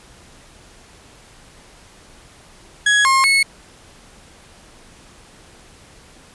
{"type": "tone with pitch steps", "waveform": "35% pulse", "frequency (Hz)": [1670, 1070, 2193], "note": ["G#6", "C6", "C#7"], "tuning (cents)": [9, 38, -19], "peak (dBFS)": -10, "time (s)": [2.86, 3.43], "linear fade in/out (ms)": 5, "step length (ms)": 190, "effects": ["pink hiss -46 dBFS RMS until 6.34 s", "resampled to 24000 Hz"]}